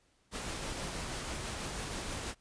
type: noise with tremolo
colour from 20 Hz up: pink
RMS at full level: -38 dBFS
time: 0.31-2.35 s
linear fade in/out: 50 ms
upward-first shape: triangle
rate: 6.2 Hz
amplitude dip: 25%
effects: pink hiss -71 dBFS RMS until 2.4 s + resampled to 22050 Hz